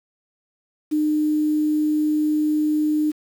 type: tone with quantisation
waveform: sine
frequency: 304 Hz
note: D#4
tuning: 40 cents flat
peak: -17 dBFS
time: 0.91-3.12 s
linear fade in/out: 20 ms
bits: 7
effects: none